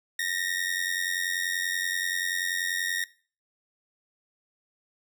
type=ring-modulated tone; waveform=sawtooth; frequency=1859 Hz; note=A#6; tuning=5 cents flat; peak=-21 dBFS; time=0.19-3.04 s; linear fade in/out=2 ms; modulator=45.2 Hz; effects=noise-tail reverb RT60 0.4 s tail -20 dB re dry